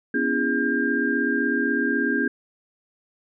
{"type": "tone cluster", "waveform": "sine", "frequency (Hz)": [246.2, 282.4, 333.8, 409.7, 1601], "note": ["B3", "C#4", "E4", "G#4", "G6"], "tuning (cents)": [-5, 32, 22, -24, 36], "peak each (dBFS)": [-26, -26, -29, -29, -24], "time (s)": [0.14, 2.28], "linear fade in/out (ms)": 5, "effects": []}